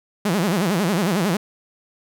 sawtooth tone with vibrato, 186.3 Hz, F#3, 12 cents sharp, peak -14 dBFS, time 0.25-1.37 s, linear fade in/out 5 ms, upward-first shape sine, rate 11 Hz, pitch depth 240 cents each way, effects none

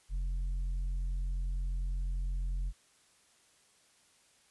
sine tone with tanh clipping, 44.29 Hz, F1, 25 cents sharp, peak -32 dBFS, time 0.09-2.73 s, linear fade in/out 50 ms, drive 4 dB, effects white hiss -66 dBFS RMS until 4.5 s + resampled to 24000 Hz

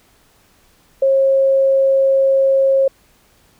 sine tone, 540 Hz, C#5, 45 cents flat, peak -10 dBFS, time 1.02-2.88 s, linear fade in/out 5 ms, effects pink hiss -54 dBFS RMS until 3.59 s

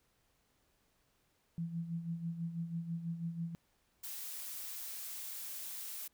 sine tone with tremolo, 167.6 Hz, E3, 29 cents sharp, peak -34 dBFS, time 1.58-3.55 s, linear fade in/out 0 ms, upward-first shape sine, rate 6.1 Hz, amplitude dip 65%
blue noise, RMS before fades -44 dBFS, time 4.03-6.08 s, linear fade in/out 10 ms
effects pink hiss -75 dBFS RMS until 6.13 s

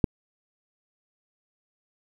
click, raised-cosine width 3 ms, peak -6 dBFS, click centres 0.042 s, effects 8-bit

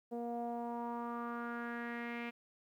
sawtooth tone with low-pass filter sweep, 236.6 Hz, A#3, 26 cents sharp, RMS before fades -41 dBFS, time 0.11-2.31 s, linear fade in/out 20 ms, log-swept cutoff 590 to 2400 Hz, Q 4.3, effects 12-bit

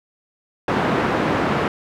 pink band-pass noise, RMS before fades -20 dBFS, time 0.68-1.68 s, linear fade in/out 2 ms, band 170 to 1600 Hz, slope 12 dB/octave, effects none

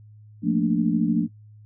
sine chord, Bb major seventh, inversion second, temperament equal, 174.61 / 220 / 233.1 / 293.7 Hz, F3 / A3 / Bb3 / D4, 0 / 0 / 0 / 0 cents, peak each -24 dBFS, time 0.42-1.28 s, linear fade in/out 50 ms, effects noise-tail reverb RT60 0.1 s tail -19 dB re dry + added 106 Hz sine -45 dBFS peak until 1.65 s

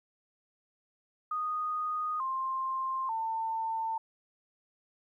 sine tone with pitch steps, 1239 / 1054 / 896.6 Hz, D#6 / C6 / A5, -8 / +12 / +32 cents, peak -30 dBFS, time 1.31-3.98 s, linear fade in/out 5 ms, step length 890 ms, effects 12-bit

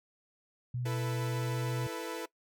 sine tone with pitch glide, 123.47 to 124.98 Hz, B2 to B2, 0 to +21 cents, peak -32 dBFS, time 0.74-1.87 s, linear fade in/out 5 ms, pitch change +21 cents, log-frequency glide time 1.25-1.62 s
sawtooth chord, E suspended fourth, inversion none, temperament equal with one note detuned, 331.5 / 440 / 493.9 Hz, E4 / A4 / B4, +10 / 0 / 0 cents, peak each -37 dBFS, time 0.85-2.26 s, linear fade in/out 10 ms
effects noise-tail reverb RT60 0.1 s tail -20 dB re dry

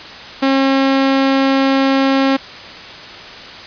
sawtooth tone, 270 Hz, C#4, 45 cents flat, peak -7 dBFS, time 0.42-2.37 s, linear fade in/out 10 ms, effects white hiss -32 dBFS RMS until 3.66 s + resampled to 11025 Hz

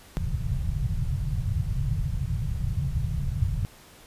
white low-pass noise, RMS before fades -27 dBFS, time 0.17-3.65 s, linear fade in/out 0 ms, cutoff 150 Hz, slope 48 dB/octave, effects pink hiss -51 dBFS RMS until 4.06 s + resampled to 32000 Hz

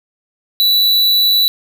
square tone, 3951 Hz, B7, in tune, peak -10 dBFS, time 0.6-1.48 s, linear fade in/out 0 ms, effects none

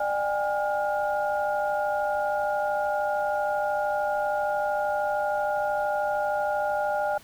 sine tone cluster, 599 / 766 / 819 / 1416 Hz, D5 / G5 / G#5 / F6, +34 / -40 / -24 / +23 cents, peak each -27 / -36 / -27 / -33 dBFS, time 0-7.18 s, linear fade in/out 5 ms, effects pink hiss -51 dBFS RMS until 7.23 s

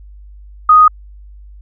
sine tone, 1244.5 Hz, D#6, in tune, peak -3 dBFS, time 0.69-0.88 s, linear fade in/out 5 ms, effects added 50 Hz sine -34 dBFS peak until 1.61 s

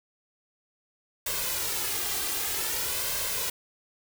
white noise with flanger, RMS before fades -30 dBFS, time 1.26-3.5 s, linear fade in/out 5 ms, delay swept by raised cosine 1.9 to 2.53 ms, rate 0.53 Hz, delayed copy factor +0.6, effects none

